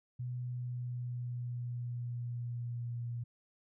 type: tone with pitch glide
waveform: sine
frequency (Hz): 123.9 to 119.06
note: B2 to A#2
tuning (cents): +6 to +37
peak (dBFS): -36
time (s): 0.19-3.24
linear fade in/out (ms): 10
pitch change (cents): -69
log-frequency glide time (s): 0.33-3.03
effects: none